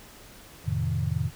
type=chord; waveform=sine; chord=F dominant seventh; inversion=none; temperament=equal; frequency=87.31 / 110 / 130.81 / 155.56 Hz; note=F2 / A2 / C3 / Eb3; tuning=0 / 0 / 0 / 0 cents; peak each=-30 dBFS; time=0.64-1.31 s; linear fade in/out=50 ms; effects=pink hiss -49 dBFS RMS until 1.35 s